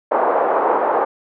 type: band-pass noise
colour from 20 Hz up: pink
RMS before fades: -17 dBFS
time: 0.11-1.05 s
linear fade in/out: 10 ms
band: 430 to 1100 Hz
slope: 24 dB/octave
effects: none